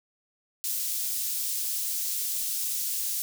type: high-pass noise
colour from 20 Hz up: white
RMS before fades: -30 dBFS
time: 0.64-3.22 s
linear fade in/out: 0 ms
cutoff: 5100 Hz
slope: 12 dB/octave
effects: none